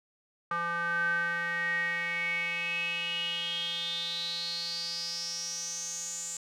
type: tone with band-pass filter sweep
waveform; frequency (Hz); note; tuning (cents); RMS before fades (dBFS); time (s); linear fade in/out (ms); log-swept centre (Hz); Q
square; 170.9; F3; -37; -33; 0.51-6.37; 2; 1300 to 7400; 9.4
effects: none